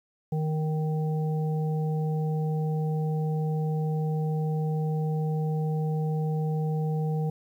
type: harmonic tone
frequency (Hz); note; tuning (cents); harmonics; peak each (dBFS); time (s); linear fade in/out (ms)
155.56; D#3; 0; 1 / 3 / 5; -25 / -35 / -39; 0.32-7.3; 5
effects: 10-bit